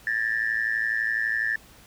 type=tone with amplitude modulation; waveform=sine; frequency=1760 Hz; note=A6; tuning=in tune; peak=-18 dBFS; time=0.07-1.56 s; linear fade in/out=2 ms; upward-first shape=sine; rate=112 Hz; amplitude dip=95%; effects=tanh soft clip ceiling -15 dBFS + pink hiss -52 dBFS RMS until 1.86 s